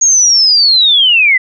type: linear sweep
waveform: sine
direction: down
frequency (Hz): 6645 to 1966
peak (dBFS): -5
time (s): 0.01-1.38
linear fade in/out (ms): 10
effects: none